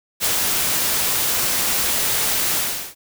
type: noise with ADSR envelope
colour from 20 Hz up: white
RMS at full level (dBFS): -18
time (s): 0.2-2.95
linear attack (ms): 44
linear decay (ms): 44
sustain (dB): -2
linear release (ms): 390
effects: none